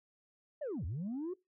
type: linear two-way sweep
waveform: sine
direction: down then up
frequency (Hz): 631 to 71.1 to 379.5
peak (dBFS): -34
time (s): 0.61-1.34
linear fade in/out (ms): 10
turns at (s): 0.85
effects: noise-tail reverb RT60 0.2 s tail -21 dB re dry + tanh soft clip ceiling -34 dBFS